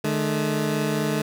20% pulse tone pair together, 151.19 / 214.4 Hz, D#3 / A3, -49 / -45 cents, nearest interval tritone, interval 604 cents, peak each -20 dBFS, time 0.04-1.22 s, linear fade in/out 5 ms, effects none

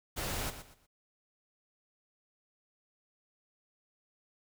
pink noise with echo, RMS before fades -36 dBFS, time 0.16-0.51 s, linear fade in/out 20 ms, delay 120 ms, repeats 3, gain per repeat -11 dB, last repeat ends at 0.87 s, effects none

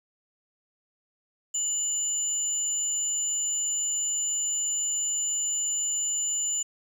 sine tone pair together, 2931 / 7046 Hz, F#7 / A8, -17 / +1 cents, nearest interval octave + minor third, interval 1518 cents, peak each -36 / -24 dBFS, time 1.54-6.63 s, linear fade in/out 10 ms, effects tanh soft clip ceiling -22 dBFS + 9-bit

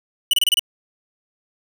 45% pulse tone bursts, 2960 Hz, F#7, in tune, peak -13 dBFS, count 6, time 0.31-0.594 s, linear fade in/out 2 ms, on 24 ms, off 28 ms, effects none

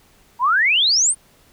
sine exponential sweep, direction up, 915 to 9397 Hz, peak -13 dBFS, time 0.39-1.15 s, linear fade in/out 50 ms, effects pink hiss -54 dBFS RMS until 1.52 s

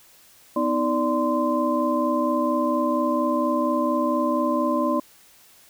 sine tone cluster, 250.7 / 315 / 585 / 1035 Hz, B3 / D#4 / D5 / C6, +26 / +21 / -7 / -19 cents, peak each -25 dBFS, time 0.56-5 s, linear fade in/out 5 ms, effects white hiss -53 dBFS RMS until 5.69 s

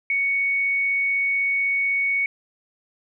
sine tone, 2226 Hz, C#7, 7 cents sharp, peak -19 dBFS, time 0.1-2.26 s, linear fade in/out 2 ms, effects none

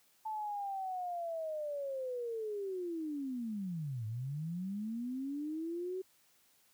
sine linear two-way sweep, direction down then up, 880 to 105.7 to 379.8 Hz, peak -36 dBFS, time 0.25-6.02 s, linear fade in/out 10 ms, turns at 4.06 s, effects white hiss -69 dBFS RMS until 6.73 s + high-pass 60 Hz 12 dB/octave

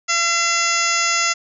harmonic tone with a mistuned harmonic, 680 Hz, F5, 46 cents flat, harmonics 1 / 2 / 3 / 4 / 5 / 6 / 7 / 8 / 9 / 10, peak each -32 / -22 / -22 / -25 / -30 / -33 / -28 / -26 / -25 / -24 dBFS, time 0.08-1.34 s, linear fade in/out 20 ms, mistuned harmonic 8, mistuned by -68 cents, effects none

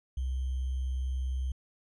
sine tone with sample-and-hold, 64.5 Hz, C2, 24 cents flat, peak -29 dBFS, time 0.17-1.52 s, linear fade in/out 5 ms, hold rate 3150 Hz, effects resampled to 22050 Hz

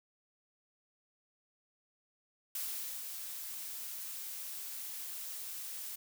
blue noise with ADSR envelope, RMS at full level -38 dBFS, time 2.55-5.96 s, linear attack 3 ms, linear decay 450 ms, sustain -5 dB, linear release 10 ms, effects none

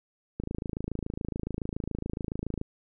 click train, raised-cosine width 3 ms, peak -19 dBFS, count 61, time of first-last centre 0.4-2.614 s, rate 27.1 Hz, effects none

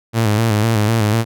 sawtooth tone with vibrato, 109.7 Hz, A2, 5 cents flat, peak -9 dBFS, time 0.13-1.25 s, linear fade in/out 50 ms, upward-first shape square, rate 4 Hz, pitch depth 69 cents each way, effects none

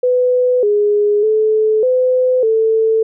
sine tone with pitch steps, 499.5 / 414.5 / 433.7 / 508 / 444.1 Hz, B4 / G#4 / A4 / B4 / A4, +20 / -3 / -25 / +49 / +16 cents, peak -10 dBFS, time 0.03-3.03 s, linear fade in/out 5 ms, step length 600 ms, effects none

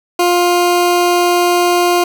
20% pulse tone, 352.2 Hz, F4, 15 cents sharp, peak -5 dBFS, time 0.19-2.04 s, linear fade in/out 5 ms, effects none

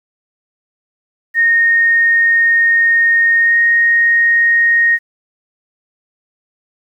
sine tone with pitch glide, 1849 to 1862.9 Hz, A#6 to A#6, -15 to -2 cents, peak -8 dBFS, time 1.34-4.99 s, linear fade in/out 50 ms, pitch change +13 cents, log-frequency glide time 3.4-3.58 s, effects 8-bit

